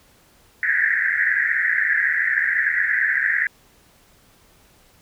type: band-pass noise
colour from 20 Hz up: pink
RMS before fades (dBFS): -20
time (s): 0.63-3.47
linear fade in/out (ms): 2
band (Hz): 1600 to 2000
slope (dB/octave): 96
effects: pink hiss -55 dBFS RMS until 5.01 s